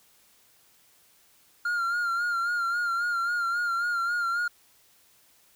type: tone with vibrato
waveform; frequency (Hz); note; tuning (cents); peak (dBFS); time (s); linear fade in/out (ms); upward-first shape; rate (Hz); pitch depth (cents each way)
triangle; 1400; F6; +4; -23; 1.65-4.48; 5; sine; 3.7; 46
effects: white hiss -61 dBFS RMS until 5.55 s